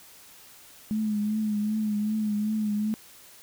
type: tone with vibrato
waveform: sine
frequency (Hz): 212.5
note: G#3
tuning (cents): +40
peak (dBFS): -24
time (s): 0.91-2.94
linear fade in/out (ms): 0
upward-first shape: triangle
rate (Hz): 2.6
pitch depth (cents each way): 49
effects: white hiss -51 dBFS RMS until 3.42 s